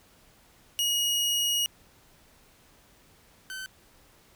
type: tone pair in turn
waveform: sawtooth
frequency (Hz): 2888 / 1529.9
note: F#7 / G6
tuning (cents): -43 / -43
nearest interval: major seventh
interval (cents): 1100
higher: first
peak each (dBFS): -21 / -32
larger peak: first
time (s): 0.79-1.66 / 3.5-3.66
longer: first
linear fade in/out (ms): 0
effects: pink hiss -59 dBFS RMS until 4.35 s